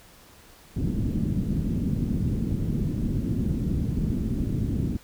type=low-pass noise; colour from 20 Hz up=white; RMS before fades=-26 dBFS; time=0.76-4.97 s; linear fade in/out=10 ms; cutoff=250 Hz; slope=24 dB/octave; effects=pink hiss -52 dBFS RMS until 5.03 s